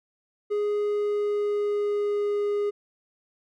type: tone with pitch glide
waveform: triangle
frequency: 414.9 to 411.1 Hz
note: G#4 to G#4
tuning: -2 to -18 cents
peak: -21 dBFS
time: 0.5-2.71 s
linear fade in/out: 20 ms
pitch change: -16 cents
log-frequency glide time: 0.79-2.42 s
effects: none